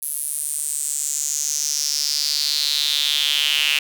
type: tone with high-pass filter sweep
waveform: square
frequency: 73.42 Hz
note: D2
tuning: in tune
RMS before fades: -22 dBFS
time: 0.02-3.79 s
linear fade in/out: 5 ms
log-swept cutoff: 11000 to 2700 Hz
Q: 5.4
effects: none